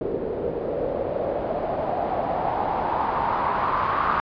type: noise with low-pass filter sweep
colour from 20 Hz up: white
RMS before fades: -25 dBFS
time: 0.01-4.2 s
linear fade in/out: 0 ms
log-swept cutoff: 430 to 1200 Hz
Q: 4.7
effects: resampled to 11025 Hz